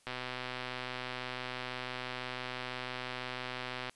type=click train; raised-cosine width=0.3 ms; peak=-22 dBFS; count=483; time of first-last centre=0.07-3.895 s; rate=126 Hz; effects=white hiss -67 dBFS RMS until 3.95 s + resampled to 24000 Hz